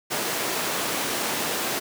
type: high-pass noise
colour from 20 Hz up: pink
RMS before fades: -27 dBFS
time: 0.1-1.8 s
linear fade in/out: 20 ms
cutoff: 280 Hz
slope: 12 dB/octave
effects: none